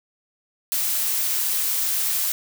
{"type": "noise", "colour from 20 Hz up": "blue", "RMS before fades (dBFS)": -23, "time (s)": [0.72, 2.32], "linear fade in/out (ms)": 0, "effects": []}